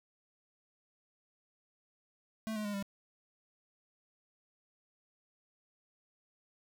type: tone with pitch steps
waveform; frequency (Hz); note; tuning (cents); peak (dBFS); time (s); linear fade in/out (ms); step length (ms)
square; 220 / 212.6 / 205.5 / 198.62; A3 / G#3 / G#3 / G3; 0 / +41 / -18 / +23; -36; 2.47-2.826; 0; 89
effects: none